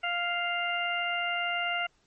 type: harmonic tone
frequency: 698.5 Hz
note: F5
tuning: in tune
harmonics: 1 / 2 / 3 / 4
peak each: -33 / -33 / -33 / -33 dBFS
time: 0.03-1.87 s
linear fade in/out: 10 ms
effects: pink hiss -68 dBFS RMS until 2.06 s + MP3 32 kbps